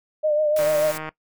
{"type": "tone with vibrato", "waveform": "sine", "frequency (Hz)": 605, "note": "D#5", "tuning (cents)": -49, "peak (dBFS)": -17, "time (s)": [0.23, 0.92], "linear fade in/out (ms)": 20, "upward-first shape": "triangle", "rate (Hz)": 6.8, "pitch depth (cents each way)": 48}
{"type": "noise", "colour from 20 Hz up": "white", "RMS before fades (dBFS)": -34, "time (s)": [0.56, 0.98], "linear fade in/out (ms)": 5}
{"type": "click train", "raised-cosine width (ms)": 0.5, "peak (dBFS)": -17, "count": 79, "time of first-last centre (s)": [0.59, 1.09], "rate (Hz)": 156}
{"effects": ["noise-tail reverb RT60 0.1 s tail -19 dB re dry"]}